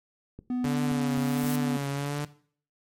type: click train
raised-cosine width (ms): 3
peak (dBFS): -28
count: 5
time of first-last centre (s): 0.39-1.44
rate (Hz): 3.81
type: tone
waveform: triangle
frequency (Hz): 248.8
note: B3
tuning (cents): +13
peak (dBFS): -24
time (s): 0.5-1.77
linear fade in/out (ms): 2
type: tone with vibrato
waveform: sawtooth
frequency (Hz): 143.2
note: D3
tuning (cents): -43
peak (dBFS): -24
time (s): 0.64-2.25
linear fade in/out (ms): 5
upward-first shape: triangle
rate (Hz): 1.4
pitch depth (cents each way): 48
type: noise with exponential growth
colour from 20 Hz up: blue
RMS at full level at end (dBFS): -34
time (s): 0.68-1.56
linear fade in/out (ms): 5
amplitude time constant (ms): 190
effects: noise-tail reverb RT60 0.5 s tail -17 dB re dry + MP3 64 kbps